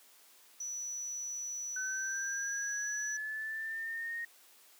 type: tone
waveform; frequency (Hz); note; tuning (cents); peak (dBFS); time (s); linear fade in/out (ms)
sine; 5920; F#8; 0; -37; 0.6-3.17; 5
type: linear sweep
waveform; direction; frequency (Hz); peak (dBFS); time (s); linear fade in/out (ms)
sine; up; 1519 to 1864.7; -36; 1.76-4.25; 5
effects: white hiss -61 dBFS RMS until 4.79 s + high-pass 300 Hz 12 dB/octave